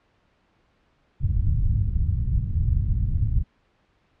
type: low-pass noise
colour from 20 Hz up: white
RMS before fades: -22 dBFS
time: 1.2-3.44 s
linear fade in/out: 20 ms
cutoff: 110 Hz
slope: 24 dB/octave
effects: pink hiss -65 dBFS RMS until 4.2 s + low-pass 3000 Hz 12 dB/octave